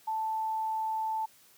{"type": "tone", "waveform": "sine", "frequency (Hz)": 880, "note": "A5", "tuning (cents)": 0, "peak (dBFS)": -29, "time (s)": [0.07, 1.26], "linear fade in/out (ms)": 10, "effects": ["white hiss -60 dBFS RMS until 1.57 s", "high-pass 80 Hz 12 dB/octave"]}